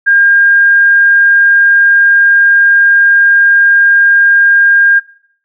sine tone, 1610 Hz, G6, 46 cents sharp, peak -4 dBFS, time 0.06-5 s, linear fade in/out 20 ms, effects noise-tail reverb RT60 0.6 s tail -18 dB re dry

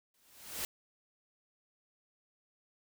white noise with exponential growth, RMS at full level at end -35 dBFS, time 0.14-0.65 s, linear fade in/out 1 ms, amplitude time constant 110 ms, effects none

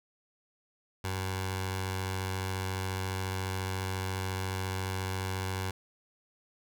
15% pulse tone with notch filter, 94.3 Hz, F#2, 33 cents sharp, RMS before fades -34 dBFS, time 1.04-5.71 s, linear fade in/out 5 ms, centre 240 Hz, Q 0.61, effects none

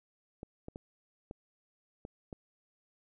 clicks, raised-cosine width 2 ms, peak -29 dBFS, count 6, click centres 0.431 / 0.684 / 0.759 / 1.311 / 2.051 / 2.328 s, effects none

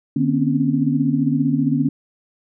sine tone cluster, 150 / 240.7 / 263.1 / 278.3 Hz, D3 / B3 / C4 / C#4, +37 / -44 / +10 / +7 cents, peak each -21 dBFS, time 0.16-1.89 s, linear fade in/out 5 ms, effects none

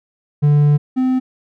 triangle tone pair in turn, 146.83 / 257.4 Hz, D3 / C4, 0 / -28 cents, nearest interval minor seventh, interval 972 cents, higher second, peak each -7 / -11 dBFS, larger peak first, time 0.42-0.78 / 0.96-1.2 s, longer first, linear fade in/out 20 ms, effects none

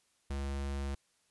square tone, 69.3 Hz, C#2, in tune, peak -35 dBFS, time 0.3-0.95 s, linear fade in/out 5 ms, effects white hiss -73 dBFS RMS until 1.3 s + resampled to 24000 Hz

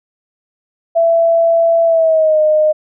sine tone with pitch glide, 667 to 615.2 Hz, E5 to D#5, +20 to -20 cents, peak -8 dBFS, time 0.95-2.73 s, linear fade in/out 20 ms, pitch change -140 cents, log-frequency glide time 1.85-2.4 s, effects none

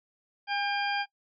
harmonic tone with a mistuned harmonic, 800 Hz, G5, 35 cents sharp, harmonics 1 / 2 / 3 / 4 / 6, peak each -30 / -33 / -35 / -36 / -38 dBFS, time 0.47-1.06 s, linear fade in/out 50 ms, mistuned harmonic 1, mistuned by +28 cents, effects noise-tail reverb RT60 0.1 s tail -20 dB re dry

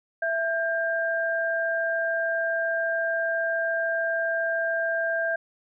sine tone pair together, 662 / 1595.1 Hz, E5 / G6, +7 / +30 cents, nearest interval octave + minor third, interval 1523 cents, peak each -26 dBFS, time 0.22-5.36 s, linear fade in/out 5 ms, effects none

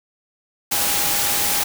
sine tone in noise, 815 Hz, G#5, 33 cents flat, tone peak -31 dBFS, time 0.71-1.64 s, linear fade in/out 10 ms, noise white, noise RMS -20 dBFS, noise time 0.71-1.64 s, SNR -14 dB, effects none

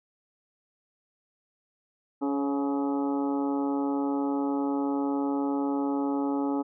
harmonic tone with a mistuned harmonic, 140.6 Hz, C#3, 25 cents sharp, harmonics 2 / 3 / 4 / 5 / 6 / 7 / 8 / 9, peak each -26 / -35 / -38 / -43 / -35 / -46 / -46 / -43 dBFS, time 2.21-6.63 s, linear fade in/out 20 ms, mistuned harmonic 4, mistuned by -34 cents, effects none

